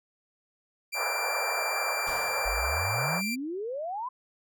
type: tone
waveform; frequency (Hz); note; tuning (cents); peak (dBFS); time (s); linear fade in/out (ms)
sawtooth; 2360; D7; +8; -27; 0.92-3.36; 20
type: band-pass noise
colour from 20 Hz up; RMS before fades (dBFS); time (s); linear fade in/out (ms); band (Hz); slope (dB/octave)
pink; -32; 0.94-3.22; 50; 500 to 1700; 48
type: noise with exponential decay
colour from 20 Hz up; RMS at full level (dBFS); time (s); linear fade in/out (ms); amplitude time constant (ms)
pink; -41; 2.07-2.86; 2; 170
type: exponential sweep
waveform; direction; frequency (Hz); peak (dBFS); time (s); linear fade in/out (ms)
sine; up; 43.65 to 1046.5; -31; 2.45-4.09; 10
effects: none